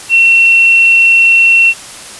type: tone with tanh clipping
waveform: triangle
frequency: 2715 Hz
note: F7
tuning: 50 cents flat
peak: -3 dBFS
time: 0.09-1.74 s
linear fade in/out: 50 ms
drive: 2 dB
effects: white hiss -29 dBFS RMS until 2.19 s + resampled to 24000 Hz

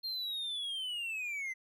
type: linear sweep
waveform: triangle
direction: down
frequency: 4231 to 2029 Hz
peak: -34 dBFS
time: 0.03-1.54 s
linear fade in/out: 20 ms
effects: none

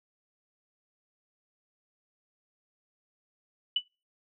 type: tone with exponential decay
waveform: sine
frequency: 2969 Hz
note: F#7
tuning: 5 cents sharp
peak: -20 dBFS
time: 3.76-3.83 s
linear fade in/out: 5 ms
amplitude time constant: 15 ms
effects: noise-tail reverb RT60 0.3 s tail -25 dB re dry

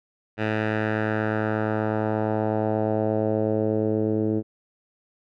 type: tone with low-pass filter sweep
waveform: 10% pulse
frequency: 108.4 Hz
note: A2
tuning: 25 cents flat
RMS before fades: -24 dBFS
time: 0.37-4.43 s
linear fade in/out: 50 ms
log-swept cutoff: 2300 to 360 Hz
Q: 1.9
effects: none

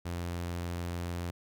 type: tone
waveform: sawtooth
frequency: 86.8 Hz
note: F2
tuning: 10 cents flat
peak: -30 dBFS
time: 0.05-1.31 s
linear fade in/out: 10 ms
effects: none

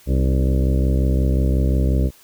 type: harmonic tone with a mistuned harmonic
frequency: 65.6 Hz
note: C2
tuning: 5 cents sharp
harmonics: 1 / 2 / 3 / 4 / 5 / 6 / 7 / 8 / 9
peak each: -16 / -22 / -26 / -28 / -30 / -32 / -33 / -34 / -35 dBFS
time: 0.06-2.11 s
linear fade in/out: 50 ms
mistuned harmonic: 5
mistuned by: -53 cents
effects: white hiss -50 dBFS RMS until 2.23 s

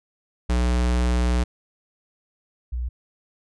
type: tone pair in turn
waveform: square / sine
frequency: 60.8 / 60.8 Hz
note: B1 / B1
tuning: -26 / -26 cents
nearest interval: unison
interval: 0 cents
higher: neither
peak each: -19 / -24 dBFS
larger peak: first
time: 0.49-1.44 / 2.72-2.89 s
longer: first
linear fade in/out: 10 ms
effects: resampled to 22050 Hz

